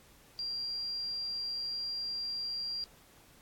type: tone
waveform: sine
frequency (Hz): 4757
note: D8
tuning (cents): +21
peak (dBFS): -34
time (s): 0.39-2.84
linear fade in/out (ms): 0
effects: pink hiss -60 dBFS RMS until 3.41 s + AAC 64 kbps